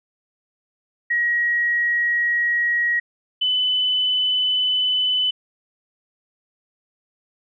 sine tone pair in turn, 1900 / 3008 Hz, A#6 / F#7, +33 / +28 cents, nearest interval minor sixth, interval 795 cents, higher second, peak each -17 dBFS, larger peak neither, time 1.1-3 / 3.41-5.31 s, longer neither, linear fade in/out 10 ms, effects none

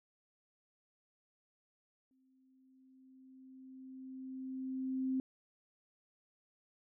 sine tone with exponential growth, 261.6 Hz, C4, in tune, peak -31 dBFS, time 2.11-5.2 s, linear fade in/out 1 ms, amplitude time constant 670 ms, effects none

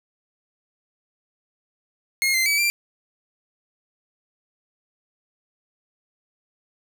sawtooth tone with pitch steps, 2148 / 2078 / 2287 / 2365 Hz, C7 / C7 / D7 / D7, +45 / -12 / -47 / +12 cents, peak -15 dBFS, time 2.22-2.7 s, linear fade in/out 0 ms, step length 120 ms, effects none

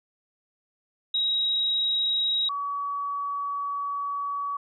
sine tone pair in turn, 3818 / 1135.1 Hz, A#7 / C#6, +41 / +41 cents, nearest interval octave + major sixth, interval 2100 cents, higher first, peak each -22 / -27 dBFS, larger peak first, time 1.14-2.49 / 2.49-4.57 s, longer second, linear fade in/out 5 ms, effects none

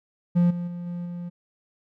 triangle tone with level steps, 174.61 Hz, F3, in tune, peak -14 / -25 / -29 / -27 / -29 dBFS, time 0.35-1.3 s, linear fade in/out 20 ms, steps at 0.5 / 0.67 / 0.86 / 1.05 s, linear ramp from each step 10 ms, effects none

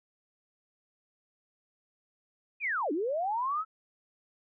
sine linear two-way sweep, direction down then up, 2544 to 277.2 to 1327 Hz, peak -28 dBFS, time 2.6-3.65 s, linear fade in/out 50 ms, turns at 2.92 s, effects none

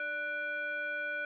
sine tone with frequency modulation, 1480 Hz, F#6, in tune, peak -33 dBFS, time 0-1.25 s, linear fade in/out 2 ms, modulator 893 Hz, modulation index 0.76, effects none

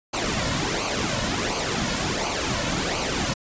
pink noise with flanger, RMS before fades -25 dBFS, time 0.13-3.34 s, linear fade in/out 10 ms, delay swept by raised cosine 0.55 to 2.55 ms, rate 1.4 Hz, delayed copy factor -0.65, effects resampled to 16000 Hz

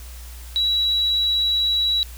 sine tone, 3904 Hz, B7, 21 cents flat, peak -17 dBFS, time 0.56-2.03 s, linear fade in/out 0 ms, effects added 60 Hz sine -35 dBFS peak until 2.17 s + white hiss -44 dBFS RMS until 2.17 s

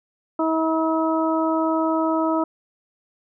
harmonic tone, 321.1 Hz, E4, 45 cents flat, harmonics 1 / 2 / 3 / 4, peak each -21 / -24 / -26 / -27 dBFS, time 0.39-2.44 s, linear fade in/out 5 ms, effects none

